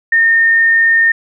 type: tone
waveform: sine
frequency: 1826 Hz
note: A#6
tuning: 36 cents flat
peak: -7 dBFS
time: 0.12-1.12 s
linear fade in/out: 5 ms
effects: none